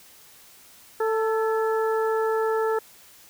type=harmonic tone with a mistuned harmonic; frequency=443 Hz; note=A4; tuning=12 cents sharp; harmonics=1 / 2 / 3 / 4; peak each=-22 / -29 / -31 / -36 dBFS; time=1-2.79 s; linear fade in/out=5 ms; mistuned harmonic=4; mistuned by=-50 cents; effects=white hiss -51 dBFS RMS until 3.29 s